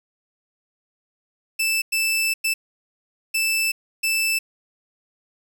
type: tone bursts at uneven times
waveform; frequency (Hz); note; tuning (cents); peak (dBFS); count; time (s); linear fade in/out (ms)
sawtooth; 2642; E7; +3; -16; 5; 1.59-1.82 / 1.92-2.34 / 2.44-2.54 / 3.34-3.72 / 4.03-4.39; 10
effects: 8-bit